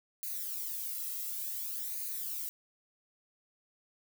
violet noise with flanger, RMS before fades -38 dBFS, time 0.23-2.49 s, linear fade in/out 0 ms, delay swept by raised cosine 0.45 to 1.55 ms, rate 0.56 Hz, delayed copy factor +0.7, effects none

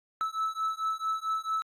triangle beating tone pair, 1305 / 1309.5 Hz, E6 / E6, -18 / -12 cents, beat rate 4.5 Hz, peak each -30 dBFS, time 0.21-1.62 s, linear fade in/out 0 ms, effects AAC 64 kbps

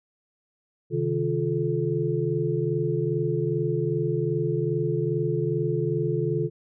sine tone cluster, 133.3 / 155.8 / 351.8 / 433.8 Hz, C3 / D#3 / F4 / A4, +33 / +3 / +13 / -25 cents, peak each -28 dBFS, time 0.9-6.5 s, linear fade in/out 50 ms, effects none

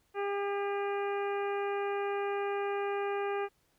harmonic tone with a mistuned harmonic, 402.4 Hz, G4, 45 cents sharp, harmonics 1 / 2 / 3 / 4 / 5 / 6 / 7, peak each -32 / -37 / -41 / -44 / -48 / -46 / -53 dBFS, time 0.14-3.49 s, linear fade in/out 50 ms, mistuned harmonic 5, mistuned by -23 cents, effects pink hiss -72 dBFS RMS until 3.78 s

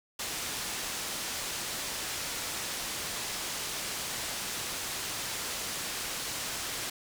white low-pass noise, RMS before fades -36 dBFS, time 0.19-6.9 s, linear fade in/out 5 ms, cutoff 8400 Hz, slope 12 dB/octave, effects none

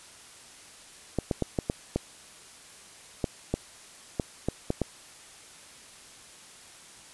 clicks, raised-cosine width 2 ms, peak -12 dBFS, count 12, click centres 1.187 / 1.312 / 1.423 / 1.588 / 1.699 / 1.96 / 3.242 / 3.54 / 4.198 / 4.486 / 4.704 / 4.817 s, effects white hiss -50 dBFS RMS until 7.13 s + resampled to 24000 Hz

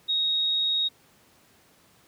sine tone, 3761 Hz, A#7, 15 cents sharp, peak -22 dBFS, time 0.08-0.89 s, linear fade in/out 20 ms, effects pink hiss -59 dBFS RMS until 2.07 s + high-pass 100 Hz 12 dB/octave

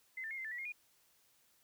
sine tone with pitch steps, 2054 / 1784 / 2145 / 2077 / 1763 / 1939 / 2137 / 2442 Hz, C7 / A6 / C7 / C7 / A6 / B6 / C7 / D#7, -33 / +23 / +42 / -13 / +3 / -32 / +36 / -33 cents, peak -40 dBFS, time 0.17-0.722 s, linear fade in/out 5 ms, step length 69 ms, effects white hiss -71 dBFS RMS until 1.63 s

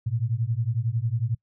sine beating tone pair, 110 / 121 Hz, A2 / B2, 0 / -35 cents, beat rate 11 Hz, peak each -26 / -26 dBFS, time 0.06-1.35 s, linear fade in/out 10 ms, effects noise-tail reverb RT60 0.1 s tail -25 dB re dry

